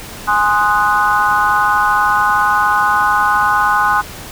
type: chord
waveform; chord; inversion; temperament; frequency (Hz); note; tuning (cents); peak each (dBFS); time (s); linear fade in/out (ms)
sine; Ab dominant seventh; none; equal; 830.6 / 1046.5 / 1244.5 / 1480; Ab5 / C6 / Eb6 / Gb6; 0 / 0 / 0 / 0; -16; 0.27-4.02; 20
effects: pink hiss -31 dBFS RMS until 4.31 s